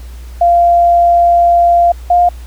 sine tone pair in turn, 692 / 704.9 Hz, F5 / F5, -16 / +16 cents, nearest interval unison, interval 32 cents, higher second, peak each -5 dBFS, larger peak neither, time 0.41-1.92 / 2.1-2.29 s, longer first, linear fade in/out 5 ms, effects added 60 Hz sine -26 dBFS peak until 2.46 s + pink hiss -42 dBFS RMS until 2.46 s

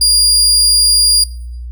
30% pulse tone, 4824 Hz, D8, 46 cents sharp, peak -5 dBFS, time 0.01-1.24 s, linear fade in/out 5 ms, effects noise-tail reverb RT60 0.7 s tail -21 dB re dry + added 60 Hz sine -23 dBFS peak until 1.71 s

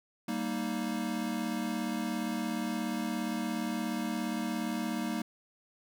square chord, Eb major, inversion first, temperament equal, 196 / 233.1 / 311.1 Hz, G3 / Bb3 / Eb4, 0 / 0 / 0 cents, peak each -38 / -35 / -38 dBFS, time 0.28-5.22 s, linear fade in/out 5 ms, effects none

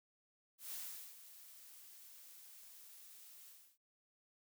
blue noise with ADSR envelope, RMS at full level -45 dBFS, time 0.58-3.78 s, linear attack 140 ms, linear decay 420 ms, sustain -13 dB, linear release 300 ms, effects none

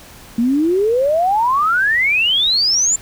sine exponential sweep, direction up, 225.2 to 7330 Hz, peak -12 dBFS, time 0.38-2.96 s, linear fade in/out 5 ms, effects pink hiss -40 dBFS RMS until 3.01 s

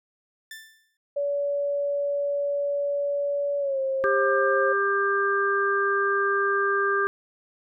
sawtooth tone with exponential decay, 1771 Hz, A6, 11 cents sharp, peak -32 dBFS, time 0.51-0.97 s, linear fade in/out 2 ms, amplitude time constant 100 ms
sine tone with pitch glide, 570 to 534.9 Hz, C#5 to C5, +48 to +38 cents, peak -23 dBFS, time 1.16-4.73 s, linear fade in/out 10 ms, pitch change -110 cents, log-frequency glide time 3.59-3.79 s
harmonic tone, 397.7 Hz, G4, 25 cents sharp, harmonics 1 / 3 / 4, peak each -25 / -25 / -25 dBFS, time 4.04-7.07 s, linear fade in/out 0 ms
effects none

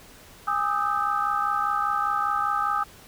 sine tone cluster, 818 / 1219 / 1284 / 1553 Hz, G#5 / D#6 / E6 / G6, -26 / -36 / -46 / -17 cents, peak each -29 / -26 / -26 / -34 dBFS, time 0.47-2.84 s, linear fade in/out 10 ms, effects pink hiss -49 dBFS RMS until 3.07 s

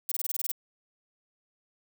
violet noise bursts, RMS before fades -30 dBFS, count 9, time 0.09-0.516 s, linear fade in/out 2 ms, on 26 ms, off 24 ms, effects none

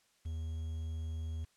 triangle tone with quantisation, 80.3 Hz, E2, 45 cents flat, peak -34 dBFS, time 0.25-1.45 s, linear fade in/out 10 ms, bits 10, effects white hiss -71 dBFS RMS until 1.56 s + low-pass 9000 Hz 12 dB/octave

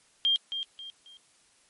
sine tone with echo, 3198 Hz, G7, 34 cents sharp, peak -21 dBFS, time 0.25-0.36 s, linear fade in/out 0 ms, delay 270 ms, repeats 3, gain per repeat -9 dB, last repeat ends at 1.17 s, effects white hiss -63 dBFS RMS until 1.69 s + MP3 48 kbps

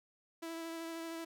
sawtooth tone with vibrato, 329.6 Hz, E4, in tune, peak -37 dBFS, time 0.42-1.25 s, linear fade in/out 10 ms, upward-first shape sine, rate 13 Hz, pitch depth 14 cents each way, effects none

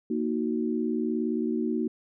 sine chord, D# minor, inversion second, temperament equal, 233.1 / 311.1 / 370 Hz, A#3 / D#4 / F#4, 0 / 0 / 0 cents, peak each -28 / -30 / -31 dBFS, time 0.1-1.88 s, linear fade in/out 5 ms, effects none

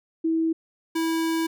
sine / square tone pair in turn, 324.8 / 326.5 Hz, E4 / E4, -26 / -17 cents, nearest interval unison, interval 9 cents, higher second, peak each -20 / -23 dBFS, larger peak first, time 0.24-0.53 / 0.95-1.47 s, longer second, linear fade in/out 10 ms, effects none

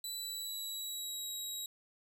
20% pulse tone with pitch glide, 3968 to 3839 Hz, B7 to B7, +7 to -50 cents, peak -33 dBFS, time 0.04-1.66 s, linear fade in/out 2 ms, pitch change -57 cents, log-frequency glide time 0.17-1.31 s, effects none

